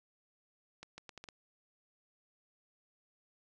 accelerating click train, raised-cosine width 0.2 ms, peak -30 dBFS, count 6, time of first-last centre 0.83-1.288 s, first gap 150 ms, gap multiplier 0.75, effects resampled to 24000 Hz

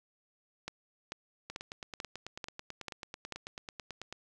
two click trains, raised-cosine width 0.2 ms, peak -21 / -24 dBFS, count 7 / 25, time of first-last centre 0.68-3.323 / 1.5-4.126 s, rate 2.27 / 9.14 Hz, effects none

